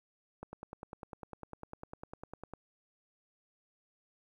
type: click train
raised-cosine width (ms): 1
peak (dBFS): -29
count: 22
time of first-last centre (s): 0.43-2.536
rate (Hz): 9.97
effects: 11-bit